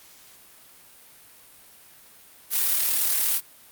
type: noise with amplitude modulation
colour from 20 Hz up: blue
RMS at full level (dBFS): -21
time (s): 2.5-3.41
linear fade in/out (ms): 50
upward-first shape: sine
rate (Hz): 37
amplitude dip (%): 35
effects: white hiss -51 dBFS RMS until 3.71 s + Opus 48 kbps